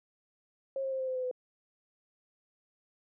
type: tone with pitch steps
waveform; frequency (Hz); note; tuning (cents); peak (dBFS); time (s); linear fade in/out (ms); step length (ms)
sine; 540 / 533.8 / 527.7 / 521.6 / 515.6 / 509.7 / 503.8; C#5 / C5 / C5 / C5 / C5 / C5 / B4; -45 / +35 / +15 / -5 / -26 / -45 / +34; -31; 0.76-1.313; 2; 79
effects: none